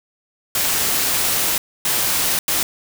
white noise bursts at uneven times, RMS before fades -19 dBFS, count 3, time 0.55-1.58 / 1.85-2.39 / 2.48-2.63 s, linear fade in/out 2 ms, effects none

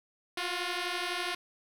5% pulse beating tone pair, 349.2 / 361.2 Hz, F4 / F#4, 0 / -42 cents, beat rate 12 Hz, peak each -23 dBFS, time 0.37-1.35 s, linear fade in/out 5 ms, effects low-pass 8000 Hz 12 dB/octave + 8-bit

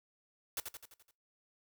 white noise with echo, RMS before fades -37 dBFS, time 0.57-0.6 s, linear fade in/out 2 ms, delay 85 ms, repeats 6, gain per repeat -5 dB, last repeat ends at 1.11 s, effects noise-tail reverb RT60 0.2 s tail -19 dB re dry

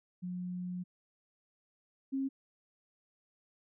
sine tone pair in turn, 180 / 269.7 Hz, F#3 / C#4, -47 / -47 cents, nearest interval perfect fifth, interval 700 cents, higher second, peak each -36 / -31 dBFS, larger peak second, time 0.22-0.84 / 2.12-2.29 s, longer first, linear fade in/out 20 ms, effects none

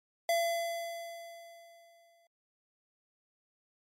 square tone with exponential decay, 677 Hz, E5, 46 cents sharp, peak -26 dBFS, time 0.29-2.27 s, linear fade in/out 2 ms, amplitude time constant 430 ms, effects MP3 64 kbps

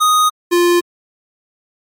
square tone pair in turn, 1244.5 / 349.2 Hz, D#6 / F4, 0 / 0 cents, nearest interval octave + minor seventh, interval 2200 cents, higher first, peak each -10 dBFS, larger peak neither, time 0-0.3 / 0.51-0.81 s, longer neither, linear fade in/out 20 ms, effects MP3 64 kbps

